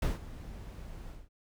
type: noise with ADSR envelope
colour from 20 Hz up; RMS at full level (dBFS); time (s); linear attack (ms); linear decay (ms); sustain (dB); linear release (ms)
brown; -26; 0.02-1.29; 4; 160; -18; 200
effects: none